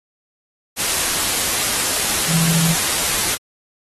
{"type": "tone in noise", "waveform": "sine", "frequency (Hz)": 165.1, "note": "E3", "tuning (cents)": 3, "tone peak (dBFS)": -18, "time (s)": [2.27, 2.76], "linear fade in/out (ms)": 50, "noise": "white", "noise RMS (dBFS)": -19, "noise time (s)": [0.76, 3.38], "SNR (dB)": -2, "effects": ["AAC 32 kbps"]}